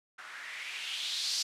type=noise with low-pass filter sweep; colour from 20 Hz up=violet; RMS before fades=-37 dBFS; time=0.18-1.43 s; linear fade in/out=10 ms; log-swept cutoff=1400 to 5100 Hz; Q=3.3; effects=low-pass 12000 Hz 12 dB/octave